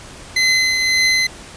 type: tone with tremolo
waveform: 25% pulse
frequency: 2046 Hz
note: C7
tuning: 39 cents flat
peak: -8 dBFS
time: 0.36-1.27 s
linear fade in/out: 5 ms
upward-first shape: triangle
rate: 1.8 Hz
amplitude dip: 40%
effects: pink hiss -37 dBFS RMS until 1.56 s + resampled to 22050 Hz